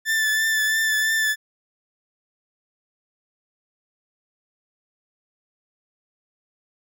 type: tone with vibrato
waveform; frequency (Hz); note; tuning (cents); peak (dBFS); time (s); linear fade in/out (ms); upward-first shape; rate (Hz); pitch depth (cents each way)
40% pulse; 1760; A6; 0; -18; 0.05-1.36; 50; triangle; 3; 27
effects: none